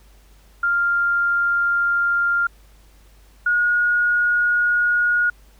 sine tone pair in turn, 1396.9 / 1442 Hz, F6 / F#6, 0 / -45 cents, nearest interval minor second, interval 55 cents, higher second, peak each -16 / -15 dBFS, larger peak second, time 0.63-2.47 / 3.46-5.3 s, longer neither, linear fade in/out 5 ms, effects added 50 Hz sine -48 dBFS peak until 5.59 s + pink hiss -56 dBFS RMS until 5.59 s

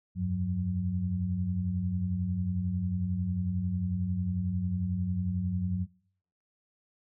sine tone cluster, 84 / 95.1 / 182.1 Hz, E2 / F#2 / F#3, +33 / +48 / -27 cents, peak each -38 / -31 / -30 dBFS, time 0.15-5.87 s, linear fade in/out 50 ms, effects noise-tail reverb RT60 0.7 s tail -26 dB re dry

